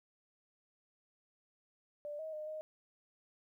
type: tone with pitch steps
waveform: sine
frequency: 589 / 633 / 612 / 621 Hz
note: D5 / D#5 / D#5 / D#5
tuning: +5 / +30 / -29 / -3 cents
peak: -40 dBFS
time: 2.05-2.61 s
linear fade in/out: 0 ms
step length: 140 ms
effects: 13-bit